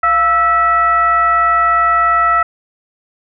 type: tone with frequency modulation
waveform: sine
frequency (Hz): 1318.5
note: E6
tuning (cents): 0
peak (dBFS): -9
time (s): 0.03-2.43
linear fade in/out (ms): 5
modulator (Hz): 626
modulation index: 0.67
effects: none